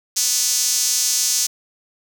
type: tone with high-pass filter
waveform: sawtooth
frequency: 246.9 Hz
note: B3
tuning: in tune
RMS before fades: -19 dBFS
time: 0.16-1.47 s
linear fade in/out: 10 ms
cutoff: 6000 Hz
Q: 2.6
effects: none